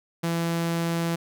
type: tone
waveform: sawtooth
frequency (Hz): 167.8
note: E3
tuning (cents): +31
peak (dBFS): -20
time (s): 0.23-1.16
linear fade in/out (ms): 10
effects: none